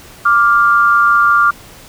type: tone pair together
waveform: sine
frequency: 1174.7 / 1400 Hz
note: D6 / F6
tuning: 0 / +4 cents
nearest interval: minor third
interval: 304 cents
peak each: -10 dBFS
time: 0.25-1.51 s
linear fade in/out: 10 ms
effects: pink hiss -38 dBFS RMS until 1.88 s